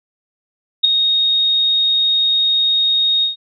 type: tone with ADSR envelope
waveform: sine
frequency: 3729 Hz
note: A#7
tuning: in tune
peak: -4 dBFS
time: 0.83-3.36 s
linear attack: 18 ms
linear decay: 4 ms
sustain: -8 dB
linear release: 130 ms
effects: none